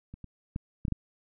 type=clicks; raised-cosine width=5 ms; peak=-30 / -30 / -20 / -18 / -19 / -16 dBFS; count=6; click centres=0.14 / 0.243 / 0.561 / 0.852 / 0.882 / 0.923 s; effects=none